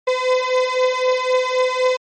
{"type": "beating tone pair", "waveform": "35% pulse", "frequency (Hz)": [507, 510.9], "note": ["B4", "C5"], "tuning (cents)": [45, -41], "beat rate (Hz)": 3.9, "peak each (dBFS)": -17, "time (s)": [0.07, 1.97], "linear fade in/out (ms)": 10, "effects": ["low-pass 5000 Hz 12 dB/octave", "MP3 32 kbps"]}